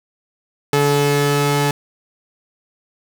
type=tone pair together; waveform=sawtooth; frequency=144 / 431.5 Hz; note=D3 / A4; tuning=-34 / -34 cents; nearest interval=octave + perfect fifth; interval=1900 cents; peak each=-13 dBFS; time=0.73-1.71 s; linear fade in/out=2 ms; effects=none